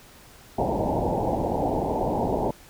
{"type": "low-pass noise", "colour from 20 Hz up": "white", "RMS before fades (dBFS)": -25, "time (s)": [0.58, 2.51], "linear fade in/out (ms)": 5, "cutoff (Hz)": 910, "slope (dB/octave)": 96, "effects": ["pink hiss -50 dBFS RMS until 2.69 s"]}